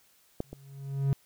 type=clicks; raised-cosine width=2 ms; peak=-17 / -27 dBFS; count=2; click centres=0.404 / 0.53 s
type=tone with exponential growth; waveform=triangle; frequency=137.8 Hz; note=C#3; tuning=10 cents flat; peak=-19 dBFS; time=0.44-1.13 s; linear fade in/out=0 ms; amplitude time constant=150 ms
effects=white hiss -64 dBFS RMS until 1.25 s